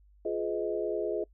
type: chord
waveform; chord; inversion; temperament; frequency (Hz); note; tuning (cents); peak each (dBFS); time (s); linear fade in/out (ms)
sine; F half-diminished seventh; none; just; 349.2 / 419.1 / 502.9 / 628.6; F4 / Ab4 / Cb5 / Eb5; 0 / +16 / +31 / +18; -34 / -32 / -38 / -35; 0.25-1.24; 5
effects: noise-tail reverb RT60 0.1 s tail -25 dB re dry + added 50 Hz sine -57 dBFS peak until 1.33 s